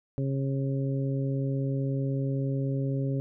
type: harmonic tone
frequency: 136.1 Hz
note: C#3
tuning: 31 cents flat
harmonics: 1 / 2 / 3 / 4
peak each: -27 / -33 / -37 / -39 dBFS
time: 0.18-3.2 s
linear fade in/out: 0 ms
effects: none